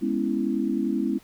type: chord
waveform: sine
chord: C# minor seventh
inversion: second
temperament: equal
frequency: 207.7 / 246.9 / 277.2 / 329.6 Hz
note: G#3 / B3 / C#4 / E4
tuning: 0 / 0 / 0 / 0 cents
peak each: -28 dBFS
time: 0.01-1.19 s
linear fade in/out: 20 ms
effects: pink hiss -55 dBFS RMS until 1.23 s